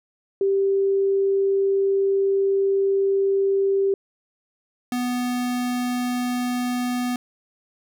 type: tone pair in turn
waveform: sine / square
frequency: 392 / 246.9 Hz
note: G4 / B3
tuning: 0 / 0 cents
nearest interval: minor sixth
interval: 800 cents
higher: first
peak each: -17 / -23 dBFS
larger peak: first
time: 0.41-3.94 / 4.92-7.16 s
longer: first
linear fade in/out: 2 ms
effects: none

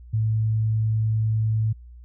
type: tone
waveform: sine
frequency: 110 Hz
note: A2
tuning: in tune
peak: -19 dBFS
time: 0.13-1.73 s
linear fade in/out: 10 ms
effects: added 60 Hz sine -41 dBFS peak until 2.04 s

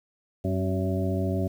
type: harmonic tone with a mistuned harmonic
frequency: 94.3 Hz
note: F#2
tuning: 33 cents sharp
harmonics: 1 / 2 / 3 / 4 / 6 / 7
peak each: -27 / -30 / -32 / -33 / -35 / -35 dBFS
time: 0.44-1.48 s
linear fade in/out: 10 ms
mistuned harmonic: 3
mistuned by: -50 cents
effects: 9-bit

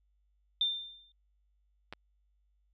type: tone with exponential decay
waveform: sine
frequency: 3589 Hz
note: A7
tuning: 34 cents sharp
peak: -24 dBFS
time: 0.61-1.12 s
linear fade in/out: 2 ms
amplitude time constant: 110 ms
type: clicks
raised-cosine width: 0.3 ms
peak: -25 / -31 dBFS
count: 2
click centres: 1.926 / 1.935 s
effects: added 50 Hz sine -69 dBFS peak until 2.73 s

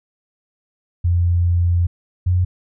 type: tone pair in turn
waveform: sine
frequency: 87 / 90.33 Hz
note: F2 / F#2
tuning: -6 / -41 cents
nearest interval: minor second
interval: 65 cents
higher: second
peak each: -13 / -13 dBFS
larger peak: neither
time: 1.04-1.87 / 2.26-2.45 s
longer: first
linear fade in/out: 10 ms
effects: none

